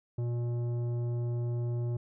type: tone with tanh clipping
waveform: sine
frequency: 119.7 Hz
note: A#2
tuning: 46 cents sharp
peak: -31 dBFS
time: 0.18-1.97 s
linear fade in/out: 5 ms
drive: 11 dB
effects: none